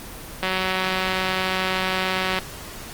click train, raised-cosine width 0.3 ms, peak -7 dBFS, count 367, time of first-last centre 0.43-2.387 s, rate 187 Hz, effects pink hiss -37 dBFS RMS until 2.93 s + Opus 24 kbps

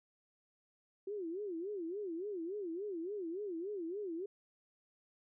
sine tone with vibrato, 370 Hz, F#4, in tune, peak -38 dBFS, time 1.07-4.26 s, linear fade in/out 5 ms, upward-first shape sine, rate 3.5 Hz, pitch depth 230 cents each way, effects none

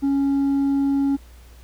triangle tone with hard clipping, 277.2 Hz, C#4, in tune, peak -16 dBFS, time 0.02-1.17 s, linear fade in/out 20 ms, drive 1 dB, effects added 60 Hz sine -43 dBFS peak until 1.63 s + pink hiss -53 dBFS RMS until 1.63 s

